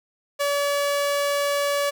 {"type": "tone", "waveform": "sawtooth", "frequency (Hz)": 571, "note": "D5", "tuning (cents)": -49, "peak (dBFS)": -17, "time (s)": [0.39, 1.91], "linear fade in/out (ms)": 20, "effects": []}